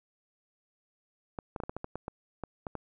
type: clicks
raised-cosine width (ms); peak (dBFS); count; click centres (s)
1; -22; 12; 1.388 / 1.562 / 1.602 / 1.636 / 1.695 / 1.766 / 1.844 / 1.956 / 2.081 / 2.437 / 2.668 / 2.753
effects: none